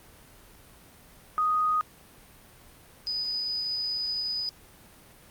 sine tone pair in turn, 1244.5 / 4978 Hz, D#6 / D#8, 0 / 0 cents, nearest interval 2 octaves, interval 2400 cents, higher second, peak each -22 / -27 dBFS, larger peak first, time 1.38-1.81 / 3.07-4.49 s, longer second, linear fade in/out 0 ms, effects pink hiss -53 dBFS RMS until 5.3 s + Opus 32 kbps

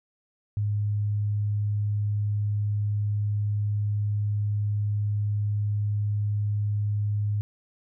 sine tone, 103.83 Hz, G#2, in tune, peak -23 dBFS, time 0.57-7.41 s, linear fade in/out 0 ms, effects none

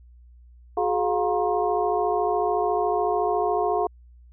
sine tone cluster, 367.8 / 421.7 / 712 / 947 / 1071 Hz, F#4 / G#4 / F5 / A#5 / C6, -10 / +26 / +33 / +27 / +40 cents, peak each -28 / -25 / -24 / -32 / -31 dBFS, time 0.77-3.87 s, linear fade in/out 5 ms, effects added 60 Hz sine -47 dBFS peak until 4.32 s

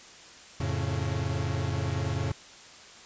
45% pulse chord, F augmented, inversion none, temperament equal with one note detuned, 88.94 / 110 / 138.59 Hz, F2 / A2 / C#3, +32 / 0 / 0 cents, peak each -32 dBFS, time 0.6-2.32 s, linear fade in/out 5 ms, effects white hiss -49 dBFS RMS until 3.05 s + resampled to 16000 Hz

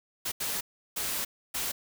white noise bursts at uneven times, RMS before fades -32 dBFS, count 4, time 0.25-0.32 / 0.4-0.61 / 0.96-1.25 / 1.54-1.72 s, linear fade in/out 10 ms, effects none

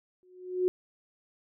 sine tone with exponential growth, 365.3 Hz, F#4, 22 cents flat, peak -20 dBFS, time 0.23-0.68 s, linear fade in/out 0 ms, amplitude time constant 96 ms, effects none

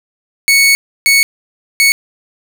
sawtooth tone bursts at uneven times, 2217 Hz, C#7, in tune, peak -3 dBFS, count 3, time 0.48-0.75 / 1.06-1.23 / 1.8-1.92 s, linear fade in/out 0 ms, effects none

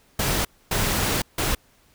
pink noise bursts at uneven times, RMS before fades -23 dBFS, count 3, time 0.19-0.45 / 0.71-1.22 / 1.38-1.55 s, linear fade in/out 5 ms, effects pink hiss -59 dBFS RMS until 1.94 s

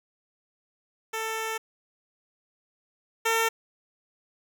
10% pulse tone pair in turn, 444.3 / 452.3 Hz, A4 / A4, +17 / +48 cents, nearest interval unison, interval 31 cents, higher second, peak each -21 / -14 dBFS, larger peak second, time 1.13-1.58 / 3.25-3.49 s, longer first, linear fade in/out 10 ms, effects none

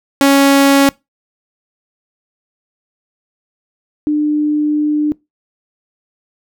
sawtooth / sine tone pair in turn, 277.2 / 299.5 Hz, C#4 / D4, 0 / +34 cents, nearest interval minor second, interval 134 cents, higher second, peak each -3 / -11 dBFS, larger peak first, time 0.21-0.89 / 4.07-5.12 s, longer second, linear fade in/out 0 ms, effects noise-tail reverb RT60 0.2 s tail -23 dB re dry

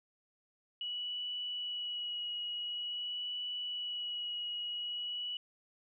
sine tone with vibrato, 2929 Hz, F#7, 18 cents flat, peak -36 dBFS, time 0.81-5.37 s, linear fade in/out 2 ms, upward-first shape sine, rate 0.47 Hz, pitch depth 15 cents each way, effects none

